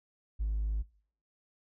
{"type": "tone with hard clipping", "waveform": "sine", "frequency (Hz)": 52.4, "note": "G#1", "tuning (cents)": 16, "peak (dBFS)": -29, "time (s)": [0.39, 0.83], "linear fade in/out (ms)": 20, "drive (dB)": 1, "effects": ["noise-tail reverb RT60 0.5 s tail -22 dB re dry"]}